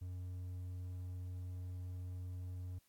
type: tone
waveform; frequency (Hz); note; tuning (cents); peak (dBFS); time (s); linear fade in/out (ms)
triangle; 90.5; F#2; -38; -40; 0.01-2.79; 10
effects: white hiss -75 dBFS RMS until 2.88 s + AAC 64 kbps